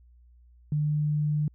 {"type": "tone", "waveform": "sine", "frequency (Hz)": 149.8, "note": "D3", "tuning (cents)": 35, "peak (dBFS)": -23, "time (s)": [0.72, 1.48], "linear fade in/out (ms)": 2, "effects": ["added 60 Hz sine -53 dBFS peak until 1.54 s"]}